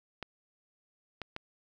clicks, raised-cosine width 0.3 ms, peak -22 dBFS, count 3, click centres 0.227 / 1.217 / 1.364 s, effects none

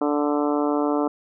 harmonic tone, 146.83 Hz, D3, in tune, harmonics 2 / 3 / 4 / 5 / 6 / 7 / 8 / 9, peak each -22 / -26 / -28 / -30 / -32 / -33 / -34 / -35 dBFS, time 0.01-1.08 s, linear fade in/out 5 ms, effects none

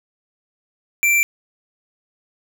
square tone, 2349 Hz, D7, in tune, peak -14 dBFS, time 1.03-1.23 s, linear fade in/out 0 ms, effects none

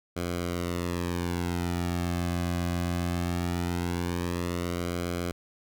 sawtooth tone with flanger, 87.31 Hz, F2, in tune, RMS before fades -30 dBFS, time 0.16-5.32 s, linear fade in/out 10 ms, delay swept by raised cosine 1.1 to 2.2 ms, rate 0.2 Hz, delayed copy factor -0.8, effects none

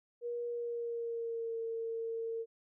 sine tone with pitch glide, 477.2 to 455.4 Hz, A#4 to A#4, +41 to -40 cents, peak -35 dBFS, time 0.21-2.46 s, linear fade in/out 50 ms, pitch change -81 cents, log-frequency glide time 0.46-1.59 s, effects none

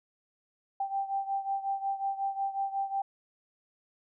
sine beating tone pair, 784 / 789.5 Hz, G5 / G5, 0 / +12 cents, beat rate 5.5 Hz, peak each -31 / -35 dBFS, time 0.8-3.02 s, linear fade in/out 5 ms, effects none

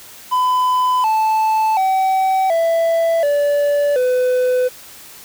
triangle tone with pitch steps, 1006 / 875.8 / 762.4 / 663.7 / 577.8 / 503 Hz, B5 / A5 / G5 / E5 / D5 / B4, +32 / -8 / -48 / +12 / -28 / +32 cents, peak -11 dBFS, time 0.31-4.69 s, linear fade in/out 20 ms, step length 730 ms, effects white hiss -39 dBFS RMS until 5.24 s

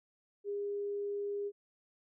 sine tone, 406.2 Hz, G#4, 38 cents flat, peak -34 dBFS, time 0.44-1.52 s, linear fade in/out 50 ms, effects none

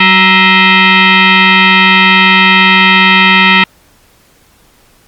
sine tone with frequency modulation, 373.2 Hz, F#4, 15 cents sharp, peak -3 dBFS, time 0-3.64 s, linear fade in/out 5 ms, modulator 564 Hz, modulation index 5.2, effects pink hiss -47 dBFS RMS until 5.07 s + Opus 48 kbps

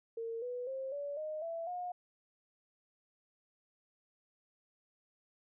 sine tone with pitch steps, 457.2 / 492.9 / 531.3 / 572.7 / 617.4 / 665.5 / 717.4 Hz, A#4 / B4 / C5 / D5 / D#5 / E5 / F5, -34 / -3 / +26 / -44 / -14 / +16 / +46 cents, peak -37 dBFS, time 0.17-1.92 s, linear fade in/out 5 ms, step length 250 ms, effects none

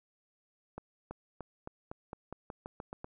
accelerating click train, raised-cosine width 1 ms, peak -27 dBFS, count 12, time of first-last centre 0.78-3.044 s, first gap 330 ms, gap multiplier 0.9, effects none

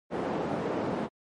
white band-pass noise, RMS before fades -31 dBFS, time 0.1-1.09 s, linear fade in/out 50 ms, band 170 to 550 Hz, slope 12 dB/octave, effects MP3 48 kbps

